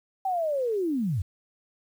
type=linear sweep; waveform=sine; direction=down; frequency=781 to 77.78 Hz; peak=-24 dBFS; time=0.25-1.22 s; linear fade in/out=5 ms; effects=9-bit